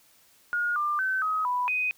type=tone with pitch steps; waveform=sine; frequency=1432 / 1193 / 1532 / 1266 / 989 / 2501 Hz; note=F6 / D6 / G6 / D#6 / B5 / D#7; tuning=+43 / +27 / -40 / +30 / +2 / +8 cents; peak=-24 dBFS; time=0.53-1.91 s; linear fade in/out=0 ms; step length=230 ms; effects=white hiss -60 dBFS RMS until 1.97 s